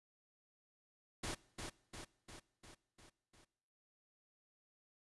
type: noise with echo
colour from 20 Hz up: pink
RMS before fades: -42 dBFS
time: 1.23-1.35 s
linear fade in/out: 10 ms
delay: 350 ms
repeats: 6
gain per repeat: -4 dB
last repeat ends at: 3.45 s
effects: noise-tail reverb RT60 0.9 s tail -22 dB re dry + resampled to 24000 Hz